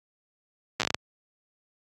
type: slowing click train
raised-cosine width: 0.2 ms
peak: -7 dBFS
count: 8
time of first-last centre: 0.8-0.945 s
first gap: 8 ms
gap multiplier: 1.31
effects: high-pass 80 Hz 12 dB/octave + AAC 48 kbps